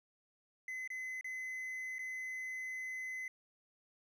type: tone with dropouts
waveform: triangle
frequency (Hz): 2035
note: C7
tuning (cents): -49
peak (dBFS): -38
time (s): 0.68-3.28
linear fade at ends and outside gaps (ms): 2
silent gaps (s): 0.876-0.902 / 1.211-1.244 / 1.984-1.991
effects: none